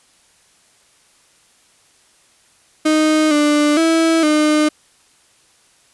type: tone with pitch steps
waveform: 35% pulse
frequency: 310.1 / 296.1 / 326.7 / 303.7 Hz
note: D#4 / D4 / E4 / D#4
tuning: -6 / +14 / -15 / -42 cents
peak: -10 dBFS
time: 2.85-4.69 s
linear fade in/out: 10 ms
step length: 460 ms
effects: white hiss -54 dBFS RMS until 5.93 s + resampled to 24000 Hz